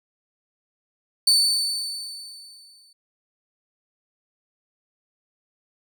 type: tone with exponential decay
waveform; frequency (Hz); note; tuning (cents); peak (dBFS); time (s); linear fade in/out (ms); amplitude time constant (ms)
35% pulse; 4512; C#8; +30; -12; 1.27-2.93; 5; 360
effects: none